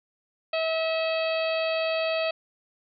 harmonic tone, 646 Hz, E5, 35 cents flat, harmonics 1 / 2 / 3 / 4 / 5 / 6 / 7, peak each -25 / -36 / -39 / -32 / -38 / -40 / -39 dBFS, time 0.53-2.31 s, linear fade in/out 5 ms, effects none

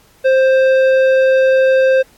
triangle tone with tanh clipping, 526 Hz, C5, 9 cents sharp, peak -10 dBFS, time 0.24-2.03 s, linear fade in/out 20 ms, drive 15 dB, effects pink hiss -50 dBFS RMS until 2.17 s + AAC 64 kbps

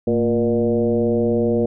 sine tone with frequency modulation, 351.2 Hz, F4, 10 cents sharp, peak -15 dBFS, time 0.07-1.66 s, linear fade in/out 5 ms, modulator 123 Hz, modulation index 1.7, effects none

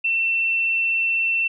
sine tone, 2692 Hz, E7, 36 cents sharp, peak -18 dBFS, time 0.04-1.48 s, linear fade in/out 10 ms, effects none

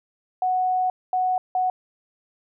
sine tone bursts at uneven times, 739 Hz, F#5, 2 cents flat, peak -19 dBFS, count 3, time 0.42-0.9 / 1.13-1.38 / 1.55-1.7 s, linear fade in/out 2 ms, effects none

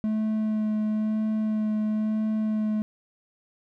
triangle tone with vibrato, 215.6 Hz, A3, 35 cents flat, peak -21 dBFS, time 0.04-2.82 s, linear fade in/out 0 ms, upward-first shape sine, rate 1 Hz, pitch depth 12 cents each way, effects none

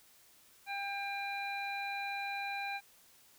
harmonic tone, 798 Hz, G5, 31 cents sharp, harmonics 1 / 2 / 3 / 5, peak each -39 / -44 / -40 / -48 dBFS, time 0.66-2.81 s, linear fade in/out 50 ms, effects white hiss -63 dBFS RMS until 3.38 s

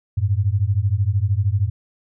sine beating tone pair, 93.8 / 106.8 Hz, F#2 / G#2, +24 / +49 cents, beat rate 13 Hz, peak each -19 dBFS, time 0.17-1.7 s, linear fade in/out 10 ms, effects none

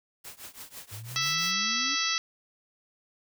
white noise with tremolo, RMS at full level -41 dBFS, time 0.24-1.54 s, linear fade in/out 10 ms, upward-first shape triangle, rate 6 Hz, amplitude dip 95%
sine exponential sweep, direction up, 100.3 to 290 Hz, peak -39 dBFS, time 0.91-1.96 s, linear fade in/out 20 ms
harmonic tone, 659.3 Hz, E5, in tune, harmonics 2 / 3 / 4 / 5 / 6 / 7 / 8 / 9, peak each -34 / -34 / -34 / -34 / -34 / -34 / -34 / -34 dBFS, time 1.16-2.18 s, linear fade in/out 0 ms
effects none

